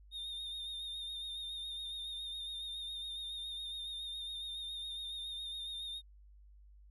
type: tone with vibrato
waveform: triangle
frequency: 3665 Hz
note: A#7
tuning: 30 cents flat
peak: -39 dBFS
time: 0.11-6.02 s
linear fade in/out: 50 ms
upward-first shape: sine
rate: 7.2 Hz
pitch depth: 38 cents each way
effects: added 50 Hz sine -56 dBFS peak until 6.9 s